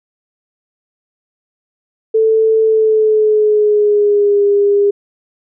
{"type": "tone with pitch glide", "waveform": "sine", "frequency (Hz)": [442, 405.3], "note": ["A4", "G#4"], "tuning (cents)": [8, -42], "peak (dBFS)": -8, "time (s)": [2.14, 4.91], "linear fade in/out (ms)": 10, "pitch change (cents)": -150, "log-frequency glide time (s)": [2.62, 4.43], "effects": []}